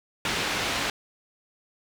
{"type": "low-pass noise", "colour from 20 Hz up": "white", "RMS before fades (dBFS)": -28, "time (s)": [0.25, 0.9], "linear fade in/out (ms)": 2, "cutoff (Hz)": 3500, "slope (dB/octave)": 12, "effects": []}